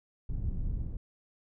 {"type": "low-pass noise", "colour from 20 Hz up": "pink", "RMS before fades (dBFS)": -33, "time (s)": [0.29, 0.97], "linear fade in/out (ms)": 5, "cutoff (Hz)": 110, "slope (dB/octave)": 12, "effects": []}